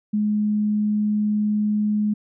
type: tone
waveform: sine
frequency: 210.3 Hz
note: G#3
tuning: 22 cents sharp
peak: -18 dBFS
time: 0.13-2.14 s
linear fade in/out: 10 ms
effects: none

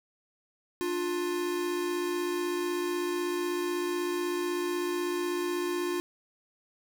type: tone pair together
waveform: square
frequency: 296.7 / 352.8 Hz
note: D4 / F4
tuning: +18 / +18 cents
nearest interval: minor third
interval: 300 cents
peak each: -37 / -30 dBFS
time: 0.81-6 s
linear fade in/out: 0 ms
effects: none

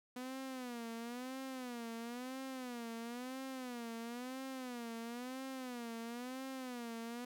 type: tone with vibrato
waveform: sawtooth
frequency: 246.6 Hz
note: B3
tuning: 2 cents flat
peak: -39 dBFS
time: 0.16-7.25 s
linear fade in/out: 5 ms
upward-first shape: sine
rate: 0.99 Hz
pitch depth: 130 cents each way
effects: none

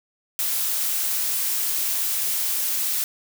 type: noise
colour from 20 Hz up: blue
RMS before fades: -24 dBFS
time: 0.39-3.04 s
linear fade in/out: 0 ms
effects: none

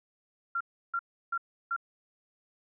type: tone bursts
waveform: sine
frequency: 1377 Hz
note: F6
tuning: 25 cents flat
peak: -28 dBFS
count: 4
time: 0.55-1.764 s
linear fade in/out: 5 ms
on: 56 ms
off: 330 ms
effects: none

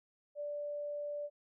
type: tone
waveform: sine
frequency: 585 Hz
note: D5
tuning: 7 cents flat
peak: -37 dBFS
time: 0.35-1.3 s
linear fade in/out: 50 ms
effects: none

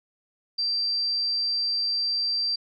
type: tone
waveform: sine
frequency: 4699 Hz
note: D8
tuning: in tune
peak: -23 dBFS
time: 0.58-2.56 s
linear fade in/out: 10 ms
effects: none

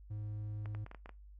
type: tone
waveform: triangle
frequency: 105.3 Hz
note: G#2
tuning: 24 cents sharp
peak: -37 dBFS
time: 0.1-0.85 s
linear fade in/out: 10 ms
type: clicks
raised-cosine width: 0.5 ms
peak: -34 dBFS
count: 7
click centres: 0.658 / 0.749 / 0.864 / 0.914 / 0.947 / 1.059 / 1.093 s
effects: noise-tail reverb RT60 0.2 s tail -20 dB re dry + added 50 Hz sine -52 dBFS peak until 1.39 s

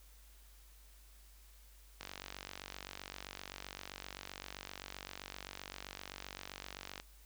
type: click train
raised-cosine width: 0.2 ms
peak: -26 dBFS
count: 239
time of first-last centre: 2.01-7 s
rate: 47.7 Hz
effects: added 50 Hz sine -58 dBFS peak until 7.25 s + white hiss -65 dBFS RMS until 7.25 s

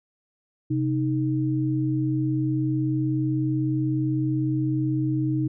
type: tone pair together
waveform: sine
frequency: 130.81 / 311.1 Hz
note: C3 / D#4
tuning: 0 / 0 cents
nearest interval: octave + minor third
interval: 1500 cents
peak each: -24 dBFS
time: 0.7-5.48 s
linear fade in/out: 10 ms
effects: none

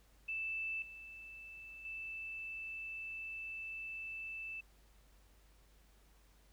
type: tone with level steps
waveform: sine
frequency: 2642 Hz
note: E7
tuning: 3 cents sharp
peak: -37 / -49 / -42 dBFS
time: 0.28-4.61 s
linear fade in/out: 10 ms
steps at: 0.82 / 1.85 s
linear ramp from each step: 2 ms
effects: added 50 Hz sine -64 dBFS peak until 6.52 s + pink hiss -70 dBFS RMS until 6.52 s

